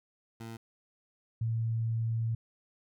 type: tone pair in turn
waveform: 20% pulse / sine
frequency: 113.7 / 113.7 Hz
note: A#2 / A#2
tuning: -43 / -43 cents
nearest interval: unison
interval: 0 cents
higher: neither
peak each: -36 / -28 dBFS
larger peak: second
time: 0.4-0.57 / 1.41-2.35 s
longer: second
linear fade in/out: 5 ms
effects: none